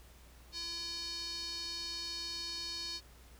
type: tone with band-pass filter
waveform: square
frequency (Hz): 339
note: E4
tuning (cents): +49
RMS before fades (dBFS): -41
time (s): 0.52-3.01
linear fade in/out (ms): 50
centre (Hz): 4600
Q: 6.8
effects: added 60 Hz sine -56 dBFS peak until 3.39 s + pink hiss -61 dBFS RMS until 3.39 s